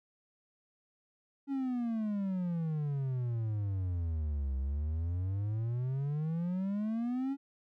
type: exponential two-way sweep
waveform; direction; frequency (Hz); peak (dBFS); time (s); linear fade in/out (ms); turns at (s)
triangle; down then up; 281 to 65.5 to 281; -29; 1.47-7.37; 50; 4.57
effects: none